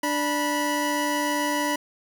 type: tone pair together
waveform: 25% pulse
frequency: 293.8 / 977 Hz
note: D4 / B5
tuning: +1 / -19 cents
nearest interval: octave + major sixth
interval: 2080 cents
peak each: -22 dBFS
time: 0.03-1.76 s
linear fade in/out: 5 ms
effects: none